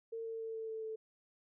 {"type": "tone with pitch steps", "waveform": "sine", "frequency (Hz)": [454.1, 451.2, 448.4, 445.5, 442.7, 439.9], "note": ["A#4", "A4", "A4", "A4", "A4", "A4"], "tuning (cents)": [-45, 44, 33, 22, 11, 0], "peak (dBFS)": -39, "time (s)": [0.12, 0.96], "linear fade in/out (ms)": 10, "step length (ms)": 140, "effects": []}